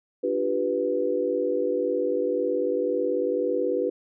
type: chord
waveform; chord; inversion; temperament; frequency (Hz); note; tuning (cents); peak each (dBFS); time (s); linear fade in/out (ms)
sine; G dominant seventh; second; equal with one note detuned; 293.7 / 351.9 / 392 / 493.9; D4 / F4 / G4 / B4; 0 / +13 / 0 / 0; -31 / -30 / -28 / -25; 0.23-3.9; 10
effects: none